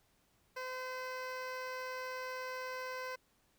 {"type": "tone with notch filter", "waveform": "15% pulse", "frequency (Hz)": 512, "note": "C5", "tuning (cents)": -38, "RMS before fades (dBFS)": -42, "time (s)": [0.56, 3.16], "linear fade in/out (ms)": 10, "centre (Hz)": 10000, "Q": 0.68, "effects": ["pink hiss -73 dBFS RMS until 3.58 s"]}